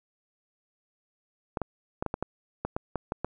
clicks, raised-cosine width 1 ms, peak -15 dBFS, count 11, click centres 1.572 / 1.617 / 2.025 / 2.063 / 2.141 / 2.226 / 2.65 / 2.765 / 2.957 / 3.121 / 3.246 s, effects none

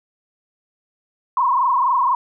sine tone with frequency modulation, 1024 Hz, C6, 38 cents flat, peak -14 dBFS, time 1.37-2.15 s, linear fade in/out 2 ms, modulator 23.9 Hz, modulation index 3, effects none

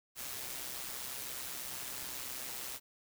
white noise with amplitude modulation, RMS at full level -40 dBFS, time 0.15-2.8 s, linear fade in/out 50 ms, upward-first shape sine, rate 128 Hz, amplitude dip 50%, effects none

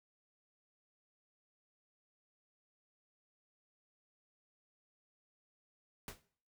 pink noise with exponential decay, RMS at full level -42 dBFS, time 6.08-6.22 s, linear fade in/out 1 ms, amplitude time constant 30 ms, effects noise-tail reverb RT60 0.5 s tail -17 dB re dry

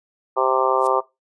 harmonic tone, 130.81 Hz, C3, in tune, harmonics 3 / 4 / 5 / 6 / 7 / 8 / 9, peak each -24 / -23 / -25 / -25 / -23 / -25 / -23 dBFS, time 0.36-1.01 s, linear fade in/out 20 ms
violet noise with exponential growth, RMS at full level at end -28 dBFS, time 0.76-0.87 s, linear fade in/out 0 ms, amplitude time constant 23 ms
effects noise-tail reverb RT60 0.2 s tail -18 dB re dry + resampled to 22050 Hz

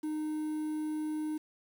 triangle tone with quantisation, 307.5 Hz, D#4, 20 cents flat, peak -30 dBFS, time 0.03-1.38 s, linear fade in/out 10 ms, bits 9, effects none

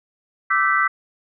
sine chord, E minor seventh, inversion third, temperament equal with one note detuned, 1174.7 / 1318.5 / 1539.3 / 1975.5 Hz, D6 / E6 / G6 / B6, 0 / 0 / -32 / 0 cents, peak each -21 dBFS, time 0.5-0.88 s, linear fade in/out 10 ms, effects none

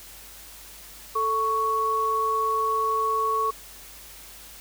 sine tone pair together, 441.4 / 1112.3 Hz, A4 / C#6, +5 / +6 cents, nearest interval octave + major third, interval 1601 cents, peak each -29 / -22 dBFS, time 1.15-3.51 s, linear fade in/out 10 ms, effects added 50 Hz sine -52 dBFS peak until 4.6 s + white hiss -45 dBFS RMS until 4.6 s

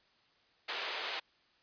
white band-pass noise, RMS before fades -39 dBFS, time 0.68-1.2 s, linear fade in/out 10 ms, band 410 to 4000 Hz, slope 24 dB/octave, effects white hiss -69 dBFS RMS until 1.62 s + resampled to 11025 Hz

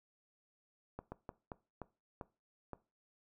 slowing click train, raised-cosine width 1 ms, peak -29 dBFS, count 7, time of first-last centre 0.99-2.733 s, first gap 130 ms, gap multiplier 1.32, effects noise-tail reverb RT60 0.3 s tail -19 dB re dry

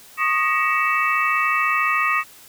sine tone cluster, 1100 / 1234 / 1894 / 2244 / 2645 Hz, C#6 / D#6 / A#6 / C#7 / E7, -14 / -15 / +27 / +21 / +5 cents, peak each -26 / -21 / -23 / -26 / -24 dBFS, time 0.17-2.24 s, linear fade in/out 50 ms, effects white hiss -46 dBFS RMS until 2.48 s

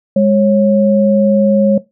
sine tone pair together, 205.2 / 547.8 Hz, G#3 / C#5, -21 / -21 cents, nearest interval octave + perfect fourth, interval 1700 cents, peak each -10 dBFS, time 0.16-1.78 s, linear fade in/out 5 ms, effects noise-tail reverb RT60 0.2 s tail -18 dB re dry

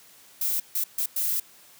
violet noise bursts at uneven times, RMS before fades -26 dBFS, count 4, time 0.41-0.6 / 0.75-0.84 / 0.98-1.06 / 1.16-1.4 s, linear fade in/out 5 ms, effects white hiss -53 dBFS RMS until 1.79 s + high-pass 100 Hz 12 dB/octave

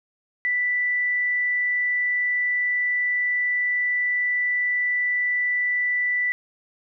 sine tone, 1975.5 Hz, B6, in tune, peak -20 dBFS, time 0.45-6.32 s, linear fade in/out 0 ms, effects none

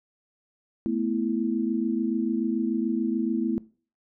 sine chord, A suspended second, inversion none, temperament equal, 220 / 246.9 / 329.6 Hz, A3 / B3 / E4, 0 / 0 / 0 cents, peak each -28 dBFS, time 0.86-3.58 s, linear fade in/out 0 ms, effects noise-tail reverb RT60 0.4 s tail -21 dB re dry

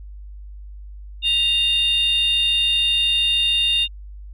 sine tone pair together, 2797 / 3664 Hz, F7 / A#7, +2 / -31 cents, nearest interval perfect fourth, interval 467 cents, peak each -17 dBFS, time 1.22-3.88 s, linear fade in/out 50 ms, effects tanh soft clip ceiling -12 dBFS + added 50 Hz sine -34 dBFS peak until 4.33 s

